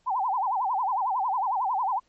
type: tone with vibrato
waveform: sine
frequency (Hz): 880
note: A5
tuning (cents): 0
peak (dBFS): -23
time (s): 0.06-2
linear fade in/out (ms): 20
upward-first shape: sine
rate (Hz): 11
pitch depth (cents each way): 270
effects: pink hiss -68 dBFS RMS until 2.08 s + MP3 32 kbps